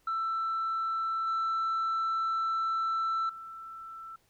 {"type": "tone with level steps", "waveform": "sine", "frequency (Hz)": 1331, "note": "E6", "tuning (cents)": 16, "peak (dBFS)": [-27, -25, -41], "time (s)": [0.07, 4.16], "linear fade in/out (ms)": 5, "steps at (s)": [1.27, 3.29], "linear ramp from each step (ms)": 5, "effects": ["tanh soft clip ceiling -26 dBFS", "pink hiss -69 dBFS RMS until 4.29 s"]}